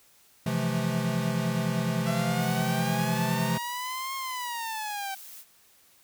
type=chord; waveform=square; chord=F major seventh; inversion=second; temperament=equal with one note detuned; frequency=130.81 / 164.81 / 174.61 / 216 Hz; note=C3 / E3 / F3 / A3; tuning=0 / 0 / 0 / -32 cents; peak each=-32 dBFS; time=0.46-3.58 s; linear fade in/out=5 ms
type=exponential two-way sweep; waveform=sawtooth; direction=up then down; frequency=666 to 1078 to 769 Hz; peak=-28 dBFS; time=2.06-5.15 s; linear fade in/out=10 ms; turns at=4.15 s
type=noise; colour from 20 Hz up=blue; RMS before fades=-45 dBFS; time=2.37-5.45 s; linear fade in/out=50 ms
effects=white hiss -60 dBFS RMS until 6.03 s